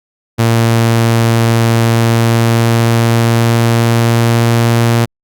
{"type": "tone with pitch glide", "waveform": "sawtooth", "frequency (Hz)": [115.2, 116.88], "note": ["A#2", "A#2"], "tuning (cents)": [-20, 5], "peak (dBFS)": -4, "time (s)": [0.38, 5.06], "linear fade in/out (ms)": 20, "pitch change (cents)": 25, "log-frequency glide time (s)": [1.74, 4.91], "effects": ["Opus 48 kbps"]}